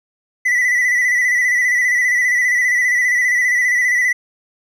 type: tone with vibrato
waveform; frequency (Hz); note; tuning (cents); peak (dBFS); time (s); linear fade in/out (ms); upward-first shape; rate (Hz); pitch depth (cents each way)
triangle; 1975.5; B6; 0; -11; 0.45-4.13; 10; square; 15; 34
effects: none